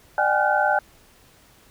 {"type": "tone cluster", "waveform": "sine", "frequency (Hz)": [601, 768, 828, 1418, 1518], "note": ["D5", "G5", "G#5", "F6", "F#6"], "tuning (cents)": [40, -36, -5, 26, 44], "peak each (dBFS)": [-24, -23, -22, -27, -24], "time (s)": [0.18, 0.79], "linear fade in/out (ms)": 2, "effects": ["pink hiss -54 dBFS RMS until 1.7 s"]}